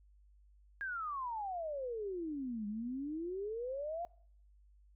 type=exponential two-way sweep; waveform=sine; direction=down then up; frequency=1646 to 202.8 to 710 Hz; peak=-37 dBFS; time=0.81-4.05 s; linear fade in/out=0 ms; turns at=2.67 s; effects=noise-tail reverb RT60 0.6 s tail -23 dB re dry + added 50 Hz sine -61 dBFS peak until 4.95 s